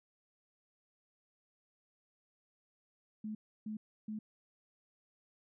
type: tone bursts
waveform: sine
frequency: 214.9 Hz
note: A3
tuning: 41 cents flat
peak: -38 dBFS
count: 3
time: 3.24-4.19 s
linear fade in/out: 5 ms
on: 110 ms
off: 310 ms
effects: none